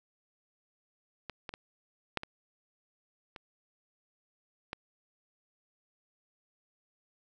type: clicks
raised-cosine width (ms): 0.3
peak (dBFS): -23 / -23 / -25 / -14 / -23 / -28 / -20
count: 7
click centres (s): 1.297 / 1.492 / 1.539 / 2.173 / 2.234 / 3.362 / 4.731
effects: none